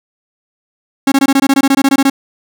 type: tone bursts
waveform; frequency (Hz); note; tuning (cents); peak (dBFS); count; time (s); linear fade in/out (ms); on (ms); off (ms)
45% pulse; 272.9; C#4; -27; -7; 15; 1.07-2.099; 5; 49; 21
effects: none